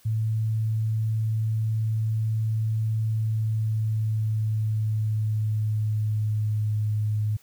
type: tone with pitch glide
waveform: sine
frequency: 110.2 to 106.51 Hz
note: A2 to G#2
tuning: +3 to +44 cents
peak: -22 dBFS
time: 0.05-7.37 s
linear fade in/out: 10 ms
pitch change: -59 cents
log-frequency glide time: 3.08-6.86 s
effects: white hiss -58 dBFS RMS until 7.42 s